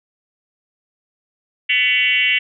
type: tone with frequency modulation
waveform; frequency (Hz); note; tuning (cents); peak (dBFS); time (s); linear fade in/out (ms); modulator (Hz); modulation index
sine; 2491; D#7; +1; -13; 1.69-2.39; 10; 247; 2.2
effects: none